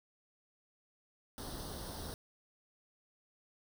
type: noise with comb filter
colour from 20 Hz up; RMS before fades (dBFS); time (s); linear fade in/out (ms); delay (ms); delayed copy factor
pink; -44; 1.38-2.14; 0; 0.21; +0.8
effects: none